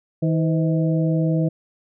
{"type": "harmonic tone with a mistuned harmonic", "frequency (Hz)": 160, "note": "D#3", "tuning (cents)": 49, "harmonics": [1, 2, 3, 4], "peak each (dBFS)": [-18, -24, -28, -30], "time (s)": [0.22, 1.49], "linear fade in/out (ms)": 10, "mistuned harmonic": 3, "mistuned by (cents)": 92, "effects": []}